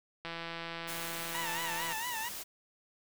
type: click train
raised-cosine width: 0.3 ms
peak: -24 dBFS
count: 281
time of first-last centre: 0.25-1.927 s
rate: 167 Hz
type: noise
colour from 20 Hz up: white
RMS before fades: -42 dBFS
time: 0.87-2.44 s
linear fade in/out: 20 ms
type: tone with vibrato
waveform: 20% pulse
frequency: 932.3 Hz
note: A#5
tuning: in tune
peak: -31 dBFS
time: 1.34-2.29 s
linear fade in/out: 10 ms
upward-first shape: sine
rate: 4.4 Hz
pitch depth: 110 cents each way
effects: none

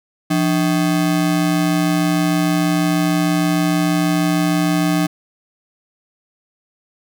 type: ring-modulated tone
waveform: square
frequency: 235.4 Hz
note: A#3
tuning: 17 cents sharp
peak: -12 dBFS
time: 0.3-5.07 s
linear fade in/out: 10 ms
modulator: 63.2 Hz
effects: none

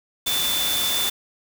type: tone in noise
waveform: sine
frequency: 3520 Hz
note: A7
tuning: in tune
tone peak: -23 dBFS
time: 0.26-1.1 s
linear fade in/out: 10 ms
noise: white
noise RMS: -25 dBFS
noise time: 0.26-1.1 s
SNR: -1 dB
effects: none

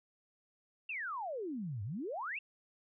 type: exponential two-way sweep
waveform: sine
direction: down then up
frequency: 2800 to 94.7 to 2800 Hz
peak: -37 dBFS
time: 0.89-2.39 s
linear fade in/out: 5 ms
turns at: 1.83 s
effects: none

